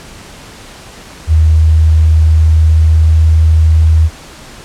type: tone with pitch glide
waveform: sine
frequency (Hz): 79.1 to 79.65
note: D#2 to D#2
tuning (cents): +29 to +41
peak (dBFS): -4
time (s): 1.27-4.1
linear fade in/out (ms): 50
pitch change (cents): +12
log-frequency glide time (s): 2.15-3.39
effects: pink hiss -33 dBFS RMS until 4.64 s + low-pass 9000 Hz 12 dB/octave